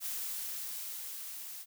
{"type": "noise with level ramp", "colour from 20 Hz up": "blue", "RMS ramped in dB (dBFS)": [-37, -45], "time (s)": [0, 1.66], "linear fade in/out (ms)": 50, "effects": []}